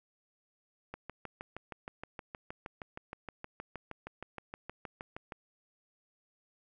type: click train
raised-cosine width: 0.5 ms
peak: -26 dBFS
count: 29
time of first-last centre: 0.94-5.322 s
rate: 6.39 Hz
effects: none